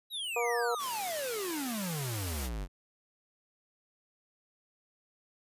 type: exponential sweep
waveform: square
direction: down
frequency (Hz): 3951 to 43.64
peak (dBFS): -35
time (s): 0.1-2.68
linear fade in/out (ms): 50
type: harmonic tone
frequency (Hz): 238.1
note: A#3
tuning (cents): +37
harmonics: 2 / 3 / 4 / 5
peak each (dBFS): -31 / -35 / -37 / -39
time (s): 0.36-0.75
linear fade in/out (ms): 5
type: high-pass noise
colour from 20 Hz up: white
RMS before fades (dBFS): -40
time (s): 0.78-2.5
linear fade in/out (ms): 50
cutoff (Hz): 140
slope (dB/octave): 12
effects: resampled to 32000 Hz